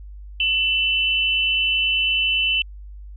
sine tone pair together, 2675 / 3003 Hz, E7 / F#7, +25 / +25 cents, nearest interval major second, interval 200 cents, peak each -20 dBFS, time 0.4-2.62 s, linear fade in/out 2 ms, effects added 50 Hz sine -35 dBFS peak until 3.16 s

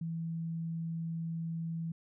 sine tone, 164.81 Hz, E3, in tune, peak -34 dBFS, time 0.01-1.92 s, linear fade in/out 5 ms, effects none

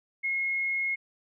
sine tone, 2160 Hz, C#7, 45 cents flat, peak -26 dBFS, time 0.23-0.96 s, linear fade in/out 20 ms, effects none

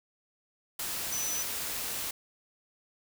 sine tone in noise, 5990 Hz, F#8, 20 cents sharp, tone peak -32 dBFS, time 1.12-1.43 s, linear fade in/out 5 ms, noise white, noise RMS -35 dBFS, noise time 0.79-2.11 s, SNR 0 dB, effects none

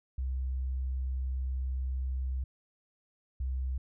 sine tone pair in turn, 64.8 / 64.8 Hz, C2 / C2, -16 / -16 cents, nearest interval unison, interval 0 cents, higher neither, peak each -30 / -30 dBFS, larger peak neither, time 0.18-2.44 / 3.4-3.78 s, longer first, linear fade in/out 5 ms, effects none

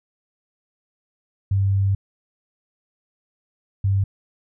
sine tone pair in turn, 98 / 98 Hz, G2 / G2, 0 / 0 cents, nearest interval unison, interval 0 cents, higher neither, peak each -16 / -16 dBFS, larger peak neither, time 1.51-1.95 / 3.84-4.04 s, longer first, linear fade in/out 5 ms, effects none

